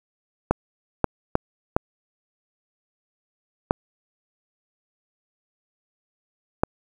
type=clicks; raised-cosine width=1 ms; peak=-3 dBFS; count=6; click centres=0.51 / 1.043 / 1.354 / 1.765 / 3.709 / 6.635 s; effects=7-bit